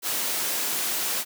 white high-pass noise, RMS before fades -27 dBFS, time 0.02-1.25 s, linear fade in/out 50 ms, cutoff 200 Hz, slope 12 dB/octave, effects none

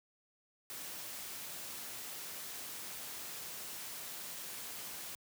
white noise, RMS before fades -45 dBFS, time 0.7-5.15 s, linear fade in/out 0 ms, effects high-pass 100 Hz 12 dB/octave

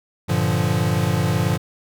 square chord, G minor seventh, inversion none, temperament equal, 98 / 116.54 / 146.83 / 174.61 Hz, G2 / Bb2 / D3 / F3, 0 / 0 / 0 / 0 cents, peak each -24 dBFS, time 0.28-1.58 s, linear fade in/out 20 ms, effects none

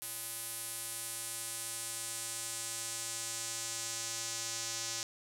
square tone with band-pass filter sweep, 114.3 Hz, A#2, 34 cents flat, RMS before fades -40 dBFS, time 0.02-5.03 s, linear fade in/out 0 ms, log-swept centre 11000 to 6400 Hz, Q 2.1, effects 10-bit

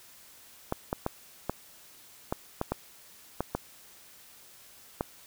clicks, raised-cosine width 1 ms, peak -14 dBFS, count 10, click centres 0.724 / 0.929 / 1.064 / 1.496 / 2.325 / 2.614 / 2.72 / 3.406 / 3.55 / 5.009 s, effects white hiss -54 dBFS RMS until 5.26 s

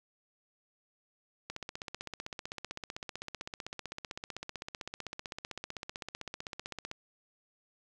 click train, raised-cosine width 0.2 ms, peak -22 dBFS, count 86, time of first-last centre 1.5-6.914 s, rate 15.7 Hz, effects none

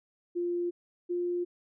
sine tone pair in turn, 349.2 / 352 Hz, F4 / F4, 0 / +14 cents, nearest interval unison, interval 14 cents, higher second, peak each -28 dBFS, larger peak neither, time 0.35-0.71 / 1.09-1.45 s, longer neither, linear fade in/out 20 ms, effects none

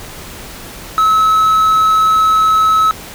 triangle tone, 1292 Hz, E6, 35 cents flat, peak -6 dBFS, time 0.98-2.91 s, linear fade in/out 0 ms, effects pink hiss -31 dBFS RMS until 3.14 s

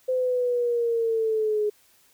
sine linear sweep, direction down, 515 to 417 Hz, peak -21 dBFS, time 0.08-1.7 s, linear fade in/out 10 ms, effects white hiss -60 dBFS RMS until 2.13 s

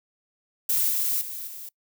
violet noise with level steps, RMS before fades -23 / -25 / -35 / -39 dBFS, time 0.69-1.69 s, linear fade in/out 5 ms, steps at 0.89 / 1.21 / 1.47 s, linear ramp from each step 5 ms, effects noise-tail reverb RT60 0.1 s tail -24 dB re dry

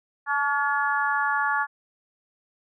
harmonic tone with a mistuned harmonic, 283.9 Hz, C#4, 41 cents sharp, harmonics 3 / 4 / 5 / 6, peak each -27 / -27 / -27 / -27 dBFS, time 0.26-1.67 s, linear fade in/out 50 ms, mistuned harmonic 3, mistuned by +25 cents, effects none

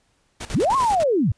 pink noise with tremolo, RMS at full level -31 dBFS, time 0.4-1.04 s, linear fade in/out 10 ms, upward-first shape square, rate 10 Hz, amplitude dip 80%
sine linear two-way sweep, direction up then down, 77.78 to 1108.7 to 77.78 Hz, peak -16 dBFS, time 0.54-1.32 s, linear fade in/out 5 ms, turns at 0.76 s
white noise, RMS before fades -35 dBFS, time 0.73-0.95 s, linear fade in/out 50 ms
effects pink hiss -65 dBFS RMS until 1.37 s + resampled to 22050 Hz

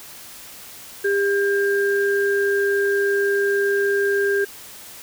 sine tone pair together, 400.6 / 1600 Hz, G4 / G6, +38 / +35 cents, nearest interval 2 octaves, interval 2397 cents, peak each -18 / -22 dBFS, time 1.04-4.45 s, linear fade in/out 10 ms, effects white hiss -40 dBFS RMS until 5.02 s

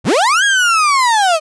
35% pulse linear two-way sweep, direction up then down, 61.7 to 1661.2 to 606 Hz, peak -8 dBFS, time 0.04-1.4 s, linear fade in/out 50 ms, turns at 0.44 s, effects resampled to 22050 Hz

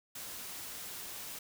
white noise, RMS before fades -44 dBFS, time 0.15-1.39 s, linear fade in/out 5 ms, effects none

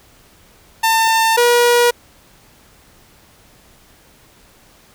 sawtooth tone pair in turn, 898 / 480.5 Hz, A5 / B4, +35 / -48 cents, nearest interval major seventh, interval 1083 cents, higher first, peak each -8 / -6 dBFS, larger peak second, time 0.83-1.37 / 1.37-1.91 s, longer neither, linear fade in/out 10 ms, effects pink hiss -49 dBFS RMS until 4.94 s

